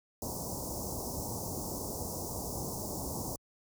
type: band-stop noise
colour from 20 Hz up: pink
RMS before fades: -37 dBFS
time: 0.22-3.36 s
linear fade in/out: 2 ms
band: 990 to 5200 Hz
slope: 48 dB/octave
effects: high-pass 60 Hz 12 dB/octave